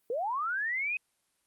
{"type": "linear sweep", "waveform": "sine", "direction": "up", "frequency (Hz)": [440, 2557], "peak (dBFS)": -29, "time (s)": [0.1, 0.97], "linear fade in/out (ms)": 2, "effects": ["white hiss -74 dBFS RMS until 1.46 s", "Opus 32 kbps"]}